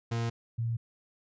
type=tone pair in turn; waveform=40% pulse / sine; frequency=116 / 115.57 Hz; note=A#2 / A#2; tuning=-8 / -14 cents; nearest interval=unison; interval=6 cents; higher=first; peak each=-28 dBFS; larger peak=neither; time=0.11-0.3 / 0.58-0.77 s; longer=neither; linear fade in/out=10 ms; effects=resampled to 16000 Hz